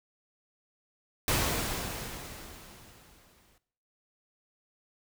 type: noise with exponential decay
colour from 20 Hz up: pink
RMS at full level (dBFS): -26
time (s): 1.28-3.58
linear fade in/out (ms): 1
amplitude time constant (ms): 500
effects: noise-tail reverb RT60 0.6 s tail -17 dB re dry